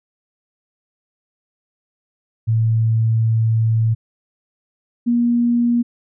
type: tone pair in turn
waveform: sine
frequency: 112.4 / 238.2 Hz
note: A2 / A#3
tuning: +37 / +38 cents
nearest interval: octave + minor second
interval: 1301 cents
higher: second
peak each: -13 dBFS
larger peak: neither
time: 2.47-3.95 / 5.06-5.83 s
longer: first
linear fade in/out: 20 ms
effects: none